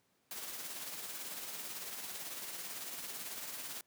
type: noise with tremolo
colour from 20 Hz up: white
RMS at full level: -42 dBFS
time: 0.31-3.81 s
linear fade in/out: 2 ms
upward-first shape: triangle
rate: 18 Hz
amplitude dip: 45%
effects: pink hiss -75 dBFS RMS until 3.86 s + high-pass 150 Hz 12 dB/octave